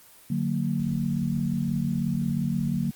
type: chord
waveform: sine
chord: D augmented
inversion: none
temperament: just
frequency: 146.83 / 183.54 / 229.4 Hz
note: D3 / F#3 / A#3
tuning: 0 / -14 / -28 cents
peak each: -28 dBFS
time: 0.3-2.91 s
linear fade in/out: 5 ms
effects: white hiss -52 dBFS RMS until 2.95 s + Opus 24 kbps